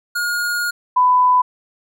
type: tone pair in turn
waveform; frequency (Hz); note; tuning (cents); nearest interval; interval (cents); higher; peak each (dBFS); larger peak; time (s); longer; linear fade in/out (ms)
square / sine; 1431 / 998.8; F6 / B5; +42 / +19; tritone; 623; first; -19 / -10; second; 0.15-0.71 / 0.96-1.42; first; 10
effects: none